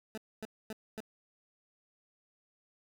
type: tone bursts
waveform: 20% pulse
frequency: 218.2 Hz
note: A3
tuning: 14 cents flat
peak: -34 dBFS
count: 4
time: 0.15-1.004 s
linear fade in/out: 0 ms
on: 26 ms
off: 250 ms
effects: none